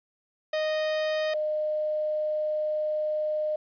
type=tone pair in turn; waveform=45% pulse / sine; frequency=620 / 611.1 Hz; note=D#5 / D#5; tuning=-6 / -31 cents; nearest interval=unison; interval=25 cents; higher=first; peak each=-25 dBFS; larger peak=neither; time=0.53-1.34 / 1.34-3.56 s; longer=second; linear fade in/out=5 ms; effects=resampled to 11025 Hz + 10-bit